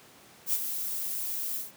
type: noise with ADSR envelope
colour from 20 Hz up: violet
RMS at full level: -25 dBFS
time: 0.46-1.72 s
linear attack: 72 ms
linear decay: 44 ms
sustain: -8 dB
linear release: 160 ms
effects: pink hiss -54 dBFS RMS until 1.76 s + high-pass 150 Hz 12 dB/octave